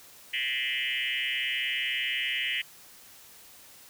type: tone with frequency modulation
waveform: sine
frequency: 2489 Hz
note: D#7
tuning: in tune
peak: -27 dBFS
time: 0.33-2.62 s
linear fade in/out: 10 ms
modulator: 130 Hz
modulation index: 4.9
effects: white hiss -52 dBFS RMS until 3.89 s